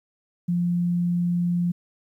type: tone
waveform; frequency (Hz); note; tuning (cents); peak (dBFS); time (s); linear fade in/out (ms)
sine; 174.61; F3; 0; -20; 0.48-1.72; 10
effects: 10-bit